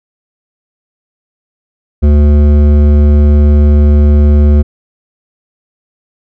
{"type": "tone with hard clipping", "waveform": "sine", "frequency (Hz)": 73.42, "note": "D2", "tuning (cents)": 0, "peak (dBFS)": -5, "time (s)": [2.02, 4.63], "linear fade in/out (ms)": 20, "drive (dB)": 12, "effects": []}